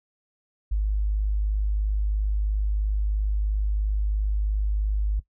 sine tone, 51.5 Hz, G#1, 14 cents flat, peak -21 dBFS, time 0.71-5.2 s, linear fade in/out 10 ms, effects noise-tail reverb RT60 0.1 s tail -17 dB re dry

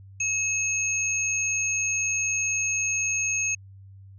sine tone pair together, 2579 / 6499 Hz, E7 / G#8, -39 / -38 cents, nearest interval octave + major third, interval 1601 cents, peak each -26 dBFS, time 0.2-3.55 s, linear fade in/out 5 ms, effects added 97 Hz sine -44 dBFS peak until 4.18 s

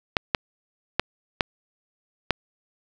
clicks, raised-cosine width 0.3 ms, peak -3 dBFS, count 5, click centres 0.168 / 0.348 / 0.996 / 1.408 / 2.307 s, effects none

